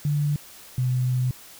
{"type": "tone pair in turn", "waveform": "sine", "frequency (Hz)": [146.83, 126.72], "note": ["D3", "B2"], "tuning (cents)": [0, 45], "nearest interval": "minor third", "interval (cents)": 255, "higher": "first", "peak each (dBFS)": -20, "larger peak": "neither", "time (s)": [[0.05, 0.36], [0.78, 1.31]], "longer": "second", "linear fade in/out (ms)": 2, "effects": ["white hiss -46 dBFS RMS until 1.59 s"]}